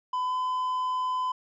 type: tone with pitch glide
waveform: triangle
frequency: 1006 to 1013.6 Hz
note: B5 to B5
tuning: +32 to +45 cents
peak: -24 dBFS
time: 0.13-1.32 s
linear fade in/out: 5 ms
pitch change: +13 cents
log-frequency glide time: 0.25-0.33 s
effects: resampled to 16000 Hz